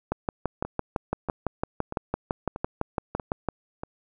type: two click trains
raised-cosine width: 1 ms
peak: -11 / -19 dBFS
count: 21 / 6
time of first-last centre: 0.12-3.487 / 0.65-3.835 s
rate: 5.94 / 1.57 Hz
effects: none